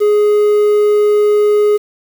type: tone with quantisation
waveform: triangle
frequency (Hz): 417.6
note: G#4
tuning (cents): +10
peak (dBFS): -6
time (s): 0-1.78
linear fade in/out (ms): 20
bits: 6
effects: none